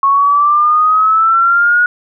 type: exponential sweep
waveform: sine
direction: up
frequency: 1096 to 1457 Hz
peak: -7 dBFS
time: 0.03-1.86 s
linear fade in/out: 2 ms
effects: none